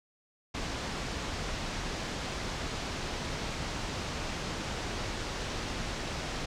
pink low-pass noise, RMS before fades -36 dBFS, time 0.54-6.46 s, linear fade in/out 10 ms, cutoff 6600 Hz, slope 24 dB/octave, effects none

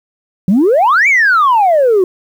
sine exponential two-way sweep, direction up then down, 173.4 to 2349 to 355.5 Hz, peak -5 dBFS, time 0.48-2.04 s, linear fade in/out 2 ms, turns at 1.08 s, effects tanh soft clip ceiling -4 dBFS + 7-bit

